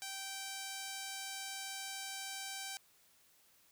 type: tone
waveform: 5% pulse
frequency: 779 Hz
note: G5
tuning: 11 cents flat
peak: -30 dBFS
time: 0.02-2.77 s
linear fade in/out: 0 ms
effects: white hiss -68 dBFS RMS until 3.71 s